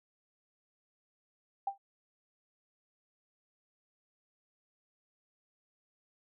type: tone with exponential decay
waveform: sine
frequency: 790 Hz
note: G5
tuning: 13 cents sharp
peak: -27 dBFS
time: 1.67-1.78 s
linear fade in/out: 5 ms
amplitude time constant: 22 ms
effects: none